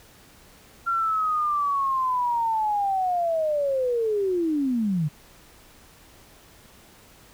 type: linear sweep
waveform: sine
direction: down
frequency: 1380 to 142.1 Hz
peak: -21 dBFS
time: 0.86-5.09 s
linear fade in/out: 20 ms
effects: pink hiss -52 dBFS RMS until 7.33 s